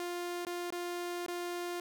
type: tone with dropouts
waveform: sawtooth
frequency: 350.8 Hz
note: F4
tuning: 8 cents sharp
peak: -32 dBFS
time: 0-1.8 s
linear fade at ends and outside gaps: 1 ms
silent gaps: 0.45-0.468 / 0.704-0.724 / 1.263-1.282 s
effects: none